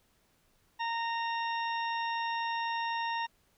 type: harmonic tone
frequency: 924 Hz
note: A#5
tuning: 16 cents flat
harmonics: 1 / 2 / 3 / 4 / 6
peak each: -32 / -38 / -42 / -44 / -48 dBFS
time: 0.79-3.27 s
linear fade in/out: 20 ms
effects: pink hiss -70 dBFS RMS until 3.57 s